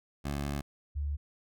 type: tone pair in turn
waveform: 15% pulse / sine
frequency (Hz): 71.2 / 72.4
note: C#2 / D2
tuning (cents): +47 / -24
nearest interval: unison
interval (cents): 29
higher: second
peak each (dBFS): -26 / -30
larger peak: first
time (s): 0.24-0.62 / 0.95-1.17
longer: first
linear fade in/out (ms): 20
effects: none